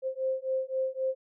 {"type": "beating tone pair", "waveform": "sine", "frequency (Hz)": [523, 526.8], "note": ["C5", "C5"], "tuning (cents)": [-1, 12], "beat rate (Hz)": 3.8, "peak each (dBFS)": -31, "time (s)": [0.02, 1.15], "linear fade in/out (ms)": 50, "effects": []}